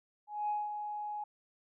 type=tone with ADSR envelope; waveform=sine; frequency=837 Hz; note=G#5; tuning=13 cents sharp; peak=-29 dBFS; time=0.27-1.24 s; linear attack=220 ms; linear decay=200 ms; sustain=-7 dB; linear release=5 ms; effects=tanh soft clip ceiling -26 dBFS